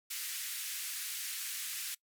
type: band-pass noise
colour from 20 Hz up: white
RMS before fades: -40 dBFS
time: 0.1-1.95 s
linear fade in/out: 10 ms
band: 1600 to 15000 Hz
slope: 24 dB/octave
effects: noise-tail reverb RT60 0.1 s tail -22 dB re dry